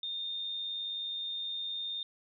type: tone with amplitude modulation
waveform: sine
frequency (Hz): 3642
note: A#7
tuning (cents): -41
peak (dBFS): -33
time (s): 0.03-2.03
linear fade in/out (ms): 2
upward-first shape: sine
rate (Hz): 99.2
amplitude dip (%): 30
effects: none